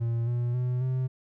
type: tone with pitch steps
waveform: triangle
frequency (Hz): 116.54 / 120.58 / 124.76 / 129.09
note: A#2 / B2 / B2 / C3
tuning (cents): 0 / -41 / +18 / -23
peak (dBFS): -23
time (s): 0-1.08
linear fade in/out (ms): 20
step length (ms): 270
effects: none